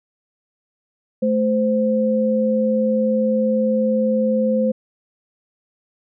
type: tone pair together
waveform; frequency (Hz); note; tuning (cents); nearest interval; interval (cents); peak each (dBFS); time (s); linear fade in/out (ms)
sine; 217.8 / 518; A3 / C5; -17 / -17; octave + minor third; 1500; -18; 1.22-4.72; 10
effects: none